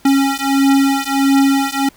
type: beating tone pair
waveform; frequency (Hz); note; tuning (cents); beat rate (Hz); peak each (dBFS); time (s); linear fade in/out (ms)
square; 273.4 / 274.9; C#4 / C#4; -24 / -14; 1.5; -15 / -15; 0.05-1.89; 5
effects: pink hiss -48 dBFS RMS until 1.96 s